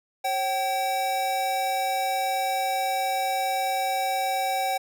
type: tone pair together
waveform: square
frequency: 542 / 766.5 Hz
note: C#5 / G5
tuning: -39 / -39 cents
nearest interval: tritone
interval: 600 cents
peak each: -33 / -25 dBFS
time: 0.24-4.78 s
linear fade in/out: 10 ms
effects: none